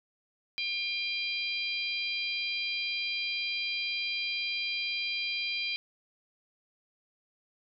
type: harmonic tone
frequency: 798 Hz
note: G5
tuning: 31 cents sharp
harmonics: 3 / 4 / 5 / 6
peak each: -33 / -37 / -38 / -38 dBFS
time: 0.58-5.76 s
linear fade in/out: 0 ms
effects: none